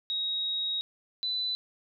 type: tone pair in turn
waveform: sine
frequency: 3788 / 3995 Hz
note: A#7 / B7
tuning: +27 / +19 cents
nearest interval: minor second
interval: 92 cents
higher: second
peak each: -28 dBFS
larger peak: neither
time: 0.1-0.81 / 1.23-1.55 s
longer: first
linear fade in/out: 0 ms
effects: none